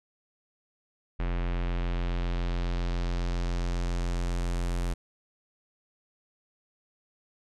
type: tone with low-pass filter sweep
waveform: square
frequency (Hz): 43.65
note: F1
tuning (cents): 0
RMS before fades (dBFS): -29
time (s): 1.19-4.94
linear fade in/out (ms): 10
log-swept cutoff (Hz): 2400 to 10000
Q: 1.3
effects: none